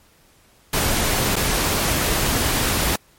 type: noise with dropouts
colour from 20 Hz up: pink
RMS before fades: -20 dBFS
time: 0.73-2.96 s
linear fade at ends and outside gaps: 5 ms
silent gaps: 1.358-1.363 s
effects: pink hiss -55 dBFS RMS until 3.18 s + MP3 64 kbps